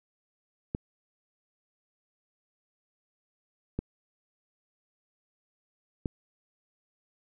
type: clicks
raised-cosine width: 3 ms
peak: -17 dBFS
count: 3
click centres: 0.749 / 3.79 / 6.058 s
effects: none